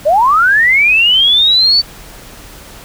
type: linear sweep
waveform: sine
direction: up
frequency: 554.4 to 4566 Hz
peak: -6 dBFS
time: 0.05-1.82 s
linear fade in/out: 20 ms
effects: added 41 Hz sine -40 dBFS peak until 2.84 s + pink hiss -35 dBFS RMS until 2.84 s